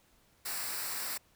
white noise with comb filter, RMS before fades -37 dBFS, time 0.45-1.18 s, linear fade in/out 10 ms, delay 0.31 ms, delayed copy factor -0.6, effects pink hiss -67 dBFS RMS until 1.35 s

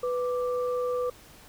sine tone pair together, 495 / 1174.7 Hz, B4 / D6, +4 / 0 cents, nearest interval octave + minor third, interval 1496 cents, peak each -26 / -35 dBFS, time 0.03-1.1 s, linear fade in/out 5 ms, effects pink hiss -52 dBFS RMS until 1.48 s

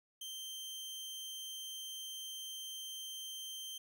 sawtooth tone, 3136 Hz, G7, in tune, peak -40 dBFS, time 0.21-3.78 s, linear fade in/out 5 ms, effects none

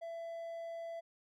triangle tone, 668 Hz, E5, 23 cents sharp, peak -39 dBFS, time 0.01-1.01 s, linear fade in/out 20 ms, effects none

